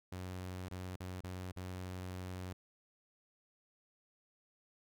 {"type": "tone with dropouts", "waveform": "sawtooth", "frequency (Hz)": 91.8, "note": "F#2", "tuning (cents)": -13, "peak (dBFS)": -38, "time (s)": [0.12, 2.53], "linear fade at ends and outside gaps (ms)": 5, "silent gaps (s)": [[0.686, 0.711], [0.961, 1.003], [1.208, 1.237], [1.519, 1.563]], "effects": []}